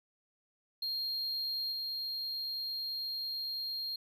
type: tone with level steps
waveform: triangle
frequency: 4223 Hz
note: C8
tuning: 15 cents sharp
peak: -32 / -34 dBFS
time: 0.82-3.96 s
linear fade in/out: 5 ms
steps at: 1.71 s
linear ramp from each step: 20 ms
effects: none